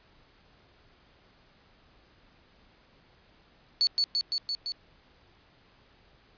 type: tone with echo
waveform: sine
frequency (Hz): 4442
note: C#8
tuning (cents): +3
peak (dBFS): -20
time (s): 3.81-3.87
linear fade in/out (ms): 0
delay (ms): 170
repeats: 5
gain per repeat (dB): -2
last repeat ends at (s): 4.72
effects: pink hiss -61 dBFS RMS until 6.37 s + resampled to 11025 Hz